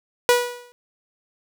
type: tone with exponential decay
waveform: sawtooth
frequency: 487.1 Hz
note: B4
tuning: 24 cents flat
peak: -7 dBFS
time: 0.29-0.72 s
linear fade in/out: 0 ms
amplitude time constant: 93 ms
effects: none